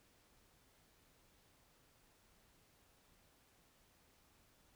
silence, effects pink hiss -71 dBFS RMS until 4.75 s

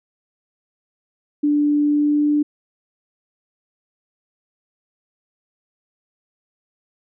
sine tone with pitch glide, 293.7 to 295.6 Hz, D4 to D4, 0 to +11 cents, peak -14 dBFS, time 1.43-2.43 s, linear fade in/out 10 ms, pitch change +11 cents, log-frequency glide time 1.83-2.28 s, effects none

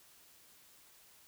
silence, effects white hiss -62 dBFS RMS until 1.27 s

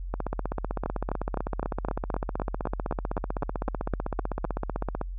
two click trains, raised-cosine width 1 ms, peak -14 / -15 dBFS, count 15 / 78, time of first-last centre 0.86-4.45 / 0.14-5.013 s, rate 3.9 / 15.8 Hz, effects added 44 Hz sine -32 dBFS peak until 5.18 s

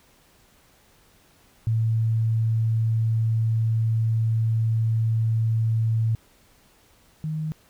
sine tone pair in turn, 112.5 / 155.78 Hz, A2 / D#3, +39 / +2 cents, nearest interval tritone, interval 563 cents, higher second, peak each -19 / -25 dBFS, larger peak first, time 1.67-6.15 / 7.24-7.52 s, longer first, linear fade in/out 0 ms, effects pink hiss -58 dBFS RMS until 7.69 s

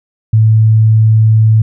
sine tone, 110 Hz, A2, in tune, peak -4 dBFS, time 0.33-1.62 s, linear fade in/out 5 ms, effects none

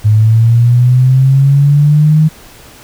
sine linear sweep, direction up, 105.3 to 157.2 Hz, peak -4 dBFS, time 0.04-2.29 s, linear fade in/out 20 ms, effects pink hiss -37 dBFS RMS until 2.83 s

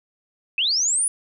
sine linear sweep, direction up, 2489 to 9980 Hz, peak -18 dBFS, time 0.58-1.08 s, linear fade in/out 2 ms, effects none

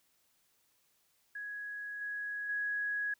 sine tone with level steps, 1667 Hz, G#6, 6 cents sharp, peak -39 / -36 / -32 dBFS, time 1.35-3.14 s, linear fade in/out 5 ms, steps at 2.01 / 2.49 s, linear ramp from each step 5 ms, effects white hiss -73 dBFS RMS until 3.19 s

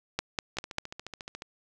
two click trains, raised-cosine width 0.2 ms, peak -22 / -11 dBFS, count 13 / 4, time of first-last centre 0.57-1.421 / 0.19-0.784 s, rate 14.1 / 5.05 Hz, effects none

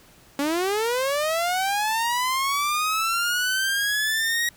sawtooth linear sweep, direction up, 274.8 to 1900 Hz, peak -18 dBFS, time 0.39-4.49 s, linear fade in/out 2 ms, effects pink hiss -53 dBFS RMS until 4.56 s

